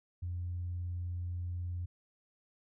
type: tone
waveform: sine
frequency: 88.1 Hz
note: F2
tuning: 16 cents sharp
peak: -34 dBFS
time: 0.22-1.86 s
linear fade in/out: 10 ms
effects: tanh soft clip ceiling -30 dBFS